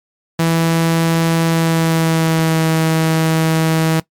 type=tone with pitch glide; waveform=sawtooth; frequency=164.81 to 160.77 Hz; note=E3 to E3; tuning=0 to -43 cents; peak=-8 dBFS; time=0.39-4 s; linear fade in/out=5 ms; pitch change=-43 cents; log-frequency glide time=1.44-2.67 s; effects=noise-tail reverb RT60 0.1 s tail -19 dB re dry + MP3 96 kbps